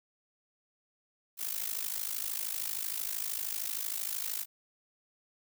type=noise with amplitude modulation; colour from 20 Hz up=blue; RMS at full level=-32 dBFS; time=1.37-4.46 s; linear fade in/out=50 ms; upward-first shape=sine; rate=53 Hz; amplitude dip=85%; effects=none

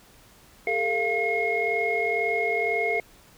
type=tone cluster; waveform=sine; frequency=410.6 / 452.6 / 692 / 2158 Hz; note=G#4 / A4 / F5 / C#7; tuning=-20 / +49 / -16 / -47 cents; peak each=-30 / -28 / -28 / -25 dBFS; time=0.67-3 s; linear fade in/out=2 ms; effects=tanh soft clip ceiling -13 dBFS + pink hiss -54 dBFS RMS until 3.37 s

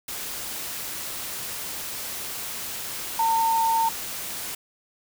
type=tone in noise; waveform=sine; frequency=907 Hz; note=A#5; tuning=48 cents flat; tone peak=-19 dBFS; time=3.19-3.89 s; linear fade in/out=5 ms; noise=white; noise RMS=-33 dBFS; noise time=0.08-4.55 s; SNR=+11 dB; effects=none

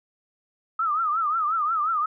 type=tone with vibrato; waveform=sine; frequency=1266 Hz; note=D#6; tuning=30 cents sharp; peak=-21 dBFS; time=0.79-2.06 s; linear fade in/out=5 ms; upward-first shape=triangle; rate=5.6 Hz; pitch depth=150 cents each way; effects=none

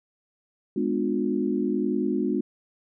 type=chord; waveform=sine; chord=G# diminished seventh; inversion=none; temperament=just; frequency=207.7 / 249.2 / 299 / 358.8 Hz; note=G#3 / B3 / D4 / F4; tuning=0 / +16 / +31 / +47 cents; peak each=-28 dBFS; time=0.76-2.41 s; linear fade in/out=5 ms; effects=none

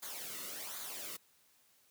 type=noise with flanger; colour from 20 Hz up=white; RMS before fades=-44 dBFS; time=0.02-1.17 s; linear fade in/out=10 ms; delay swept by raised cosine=0.36 to 1.26 ms; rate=1.3 Hz; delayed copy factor=-0.65; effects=white hiss -69 dBFS RMS until 1.9 s + high-pass 60 Hz 12 dB/octave

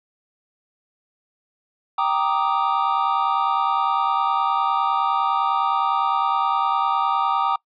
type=chord; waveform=triangle; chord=Eb major seventh; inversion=first; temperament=equal; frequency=784 / 932.3 / 1174.7 / 1244.5 Hz; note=G5 / Bb5 / D6 / Eb6; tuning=0 / 0 / 0 / 0 cents; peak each=-22 dBFS; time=1.98-7.56 s; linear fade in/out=5 ms; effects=noise-tail reverb RT60 0.1 s tail -24 dB re dry + resampled to 11025 Hz

